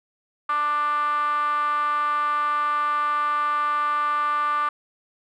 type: tone with band-pass filter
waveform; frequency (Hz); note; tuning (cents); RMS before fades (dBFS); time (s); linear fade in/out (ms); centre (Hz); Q
5% pulse; 295.4; D4; +10; -23; 0.49-4.69; 5; 1200; 8.7
effects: none